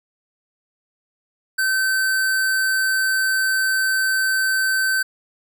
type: tone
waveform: square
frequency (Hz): 1540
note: G6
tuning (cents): -31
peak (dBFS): -18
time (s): 1.58-5.03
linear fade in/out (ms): 10
effects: none